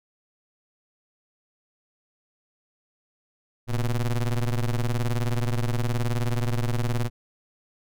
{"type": "ring-modulated tone", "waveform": "square", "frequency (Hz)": 61.6, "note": "B1", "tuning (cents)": -4, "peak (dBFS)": -20, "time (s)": [3.67, 7.1], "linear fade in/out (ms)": 50, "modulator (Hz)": 52.1, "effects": []}